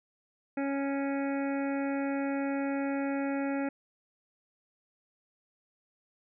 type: harmonic tone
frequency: 277 Hz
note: C#4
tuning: 1 cent flat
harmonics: 1 / 2 / 3 / 5 / 6 / 7 / 8 / 9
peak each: -30 / -36 / -40 / -44 / -46 / -47 / -48 / -49 dBFS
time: 0.57-3.69 s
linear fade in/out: 5 ms
effects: none